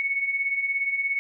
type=beating tone pair; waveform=sine; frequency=2200 / 2217 Hz; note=C#7 / C#7; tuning=-14 / 0 cents; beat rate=17 Hz; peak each=-31 / -24 dBFS; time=0-1.19 s; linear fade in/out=0 ms; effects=none